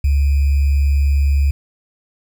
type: tone with sample-and-hold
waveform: sine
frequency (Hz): 70.3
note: C#2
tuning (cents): +25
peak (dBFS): -11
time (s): 0.04-1.51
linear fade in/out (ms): 5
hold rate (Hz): 2450
effects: none

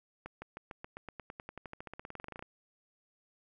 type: accelerating click train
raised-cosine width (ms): 0.5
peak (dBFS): -28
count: 28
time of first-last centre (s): 0.26-2.425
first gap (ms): 160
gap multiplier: 0.94
effects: none

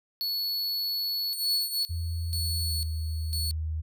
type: tone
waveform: square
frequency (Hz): 4405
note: C#8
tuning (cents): -12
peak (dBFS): -28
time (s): 0.21-1.85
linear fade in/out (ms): 0
type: tone with tremolo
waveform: sawtooth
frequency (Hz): 4408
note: C#8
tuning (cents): -11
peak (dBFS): -27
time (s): 1.33-3.51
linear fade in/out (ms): 0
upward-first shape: square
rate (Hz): 1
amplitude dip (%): 80
type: tone with pitch glide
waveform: sine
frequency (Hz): 83.1 to 78.71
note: E2 to D#2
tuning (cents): +15 to +21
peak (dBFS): -28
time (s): 1.89-3.82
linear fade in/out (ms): 20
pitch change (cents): -94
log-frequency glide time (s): 2.6-2.79
effects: none

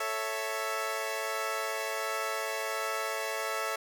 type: chord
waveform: 15% pulse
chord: A major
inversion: none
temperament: equal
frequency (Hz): 440 / 554.4 / 659.3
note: A4 / C#5 / E5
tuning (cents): 0 / 0 / 0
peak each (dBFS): -30 / -30 / -29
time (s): 0-3.76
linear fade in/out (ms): 5
effects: none

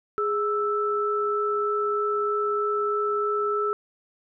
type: tone pair together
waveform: sine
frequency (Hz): 415.3 / 1318.5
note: G#4 / E6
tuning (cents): 0 / 0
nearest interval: octave + minor sixth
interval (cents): 2000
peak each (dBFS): -25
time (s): 0.18-3.73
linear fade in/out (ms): 0
effects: none

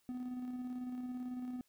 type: tone with tremolo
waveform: triangle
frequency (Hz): 250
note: B3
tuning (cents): +21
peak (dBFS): -36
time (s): 0.09-1.61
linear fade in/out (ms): 0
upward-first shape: square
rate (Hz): 18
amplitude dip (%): 30
effects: white hiss -75 dBFS RMS until 1.68 s

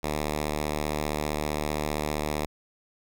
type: tone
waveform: 5% pulse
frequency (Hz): 75.3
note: D2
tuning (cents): +44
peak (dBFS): -16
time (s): 0.03-2.46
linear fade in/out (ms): 5
effects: none

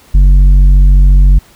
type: tone with tanh clipping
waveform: triangle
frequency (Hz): 47.14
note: F#1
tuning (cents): +33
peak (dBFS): -3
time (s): 0.14-1.39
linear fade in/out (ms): 10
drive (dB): 11
effects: pink hiss -43 dBFS RMS until 1.55 s

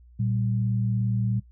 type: tone pair together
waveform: sine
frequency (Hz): 116.3 / 193.51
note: A#2 / G3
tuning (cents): -4 / -22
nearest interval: major sixth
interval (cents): 882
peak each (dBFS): -23 / -29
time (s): 0.19-1.4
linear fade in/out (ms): 10
effects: noise-tail reverb RT60 0.1 s tail -20 dB re dry + added 60 Hz sine -49 dBFS peak until 1.51 s

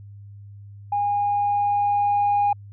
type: tone with level ramp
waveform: sine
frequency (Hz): 817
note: G#5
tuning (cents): -29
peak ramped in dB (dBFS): -19 to -15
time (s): 0.92-2.53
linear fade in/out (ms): 5
effects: tanh soft clip ceiling -14 dBFS + added 101 Hz sine -39 dBFS peak until 2.72 s

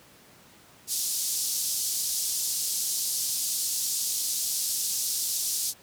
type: band-pass noise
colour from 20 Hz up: pink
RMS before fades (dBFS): -29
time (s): 0.87-5.74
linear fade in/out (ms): 50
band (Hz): 4800 to 14000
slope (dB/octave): 24
effects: pink hiss -54 dBFS RMS until 5.82 s + high-pass 100 Hz 12 dB/octave

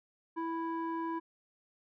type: tone with low-pass filter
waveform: square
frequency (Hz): 329.6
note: E4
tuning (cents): 0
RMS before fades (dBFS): -36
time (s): 0.36-1.2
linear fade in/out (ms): 20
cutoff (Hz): 1200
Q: 5.4
effects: none

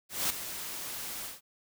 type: noise with ADSR envelope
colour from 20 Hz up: white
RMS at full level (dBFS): -28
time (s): 0.09-1.41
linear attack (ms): 210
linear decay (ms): 7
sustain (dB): -11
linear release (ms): 160
effects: none

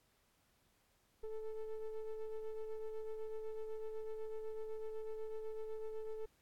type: ring-modulated tone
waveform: triangle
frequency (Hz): 220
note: A3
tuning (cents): 0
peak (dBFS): -35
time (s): 1.23-6.26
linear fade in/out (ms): 10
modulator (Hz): 216
effects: pink hiss -75 dBFS RMS until 6.41 s + AAC 64 kbps

